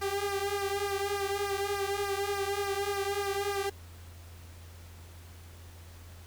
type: tone with flanger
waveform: sawtooth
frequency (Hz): 399.6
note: G4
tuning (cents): +33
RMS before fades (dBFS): -32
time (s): 0.01-3.7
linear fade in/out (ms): 10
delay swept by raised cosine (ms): 0.26 to 3.36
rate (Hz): 3.4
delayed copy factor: -0.8
effects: added 85 Hz sine -47 dBFS peak until 6.26 s + pink hiss -55 dBFS RMS until 6.26 s